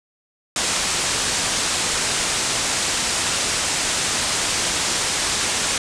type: low-pass noise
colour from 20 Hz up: white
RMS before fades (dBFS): -22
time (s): 0.56-5.78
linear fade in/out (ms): 2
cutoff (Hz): 9000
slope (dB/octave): 48
effects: none